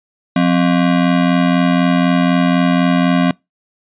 square ring-modulated tone, 220 Hz, A3, in tune, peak -8 dBFS, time 0.36-3.31 s, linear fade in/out 2 ms, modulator 42 Hz, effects noise-tail reverb RT60 0.2 s tail -25 dB re dry + resampled to 8000 Hz

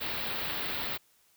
white band-stop noise, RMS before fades -34 dBFS, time 0-0.98 s, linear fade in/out 20 ms, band 4400 to 16000 Hz, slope 48 dB/octave, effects white hiss -66 dBFS RMS until 1.36 s

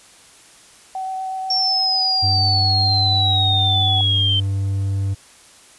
sine tone with vibrato, 758 Hz, F#5, 42 cents sharp, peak -23 dBFS, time 0.95-4.01 s, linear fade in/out 2 ms, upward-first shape sine, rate 8.2 Hz, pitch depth 9 cents each way
sine exponential sweep, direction down, 5490 to 3100 Hz, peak -16 dBFS, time 1.5-4.4 s, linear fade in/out 5 ms
triangle tone, 98 Hz, G2, in tune, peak -16 dBFS, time 2.22-5.15 s, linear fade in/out 20 ms
effects white hiss -47 dBFS RMS until 5.78 s + resampled to 24000 Hz

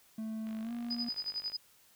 triangle tone with pitch glide, 220 to 237.2 Hz, A3 to A#3, 0 to +30 cents, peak -34 dBFS, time 0.18-1.09 s, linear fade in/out 5 ms, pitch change +130 cents, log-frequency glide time 0.62-0.72 s
click train, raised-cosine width 0.3 ms, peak -37 dBFS, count 54, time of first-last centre 0.47-1.52 s, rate 50.5 Hz
sine tone with tremolo, 4978 Hz, D#8, in tune, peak -32 dBFS, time 0.9-1.57 s, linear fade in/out 10 ms, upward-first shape sine, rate 11 Hz, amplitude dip 90%
effects white hiss -64 dBFS RMS until 1.95 s

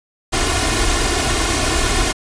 pink noise with comb filter, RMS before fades -17 dBFS, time 0.32-2.13 s, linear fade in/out 20 ms, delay 2.8 ms, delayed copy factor +0.75, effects resampled to 22050 Hz

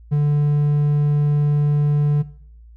triangle tone, 146.83 Hz, D3, in tune, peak -12 dBFS, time 0.11-2.23 s, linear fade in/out 20 ms, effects noise-tail reverb RT60 0.6 s tail -18 dB re dry + added 57 Hz sine -41 dBFS peak until 2.76 s

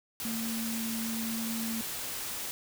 sine tone in noise, 226.6 Hz, A#3, 49 cents flat, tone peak -33 dBFS, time 0.25-1.81 s, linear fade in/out 0 ms, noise white, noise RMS -37 dBFS, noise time 0.2-2.51 s, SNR +1 dB, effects none

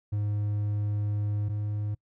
triangle tone pair in turn, 103.8 / 104.46 Hz, G#2 / G#2, 0 / +11 cents, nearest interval unison, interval 11 cents, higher second, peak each -24 / -26 dBFS, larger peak first, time 0.12-1.49 / 1.49-1.95 s, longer first, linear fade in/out 10 ms, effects noise-tail reverb RT60 0.1 s tail -25 dB re dry

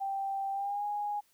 sine tone with pitch glide, 784 to 826.3 Hz, G5 to G#5, 0 to -9 cents, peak -31 dBFS, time 0-1.21 s, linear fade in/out 20 ms, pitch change +91 cents, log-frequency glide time 0.52-0.85 s, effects white hiss -69 dBFS RMS until 1.33 s

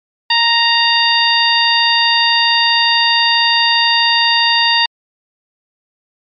harmonic tone with a mistuned harmonic, 932.3 Hz, A#5, in tune, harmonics 1 / 2 / 3 / 4 / 5, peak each -16 / -16 / -16 / -16 / -16 dBFS, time 0.3-4.86 s, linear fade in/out 5 ms, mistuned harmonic 4, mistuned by -33 cents, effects MP3 48 kbps

